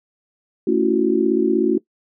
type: chord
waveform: sine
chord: F# minor seventh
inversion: first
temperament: just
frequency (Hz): 222 / 277.5 / 333 / 370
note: A3 / C#4 / E4 / F#4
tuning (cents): +16 / +2 / +18 / 0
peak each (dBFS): -22 / -21 / -19 / -18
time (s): 0.67-1.78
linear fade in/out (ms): 5
effects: noise-tail reverb RT60 0.1 s tail -20 dB re dry